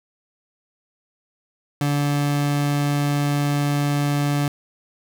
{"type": "tone", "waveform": "30% pulse", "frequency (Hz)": 144.4, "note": "D3", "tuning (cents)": -29, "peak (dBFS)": -16, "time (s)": [1.81, 4.48], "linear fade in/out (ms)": 2, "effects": []}